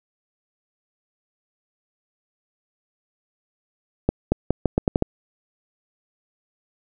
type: accelerating click train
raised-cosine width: 2 ms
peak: -4 dBFS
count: 8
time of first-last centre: 4.09-5.024 s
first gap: 230 ms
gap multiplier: 0.81
effects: none